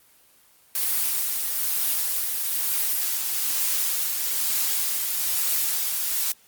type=noise with tremolo; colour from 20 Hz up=blue; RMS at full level=-23 dBFS; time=0.75-6.32 s; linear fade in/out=2 ms; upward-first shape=triangle; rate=1.1 Hz; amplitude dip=35%; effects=white hiss -57 dBFS RMS until 6.47 s + Opus 24 kbps